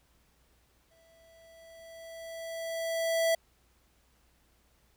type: tone with exponential growth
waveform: square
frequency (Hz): 659.3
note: E5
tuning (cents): 0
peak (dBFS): -24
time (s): 0.91-3.35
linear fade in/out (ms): 5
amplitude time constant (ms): 530
effects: added 60 Hz sine -69 dBFS peak until 4.96 s + pink hiss -69 dBFS RMS until 4.96 s